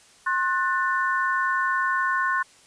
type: chord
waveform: sine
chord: F# diminished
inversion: second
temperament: just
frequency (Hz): 1065.6 / 1480 / 1776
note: C6 / F#6 / A6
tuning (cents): +31 / 0 / +16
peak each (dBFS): -24 / -25 / -28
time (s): 0.26-2.43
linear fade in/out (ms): 10
effects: white hiss -54 dBFS RMS until 2.66 s + resampled to 22050 Hz